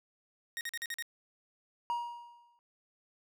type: tone bursts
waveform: sawtooth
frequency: 1864.7 Hz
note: A#6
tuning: in tune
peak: -32 dBFS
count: 6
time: 0.57-1.024 s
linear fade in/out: 0 ms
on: 39 ms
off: 44 ms
type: tone with exponential decay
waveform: triangle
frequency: 950 Hz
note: A#5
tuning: 33 cents sharp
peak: -27 dBFS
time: 1.9-2.59 s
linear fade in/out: 0 ms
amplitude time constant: 150 ms
effects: none